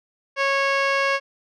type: tone with low-pass filter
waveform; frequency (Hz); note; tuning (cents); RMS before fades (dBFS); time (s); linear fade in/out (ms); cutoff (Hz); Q
15% pulse; 550; C#5; -14; -21; 0.36-1.2; 50; 3600; 2
effects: none